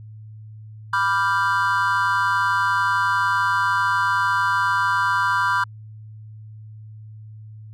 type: chord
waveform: triangle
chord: G dominant seventh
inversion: first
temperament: equal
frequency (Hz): 987.8 / 1174.7 / 1396.9 / 1568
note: B5 / D6 / F6 / G6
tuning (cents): 0 / 0 / 0 / 0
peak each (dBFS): -20 / -22 / -22 / -22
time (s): 0.93-5.64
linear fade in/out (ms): 5
effects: added 108 Hz sine -37 dBFS peak until 7.73 s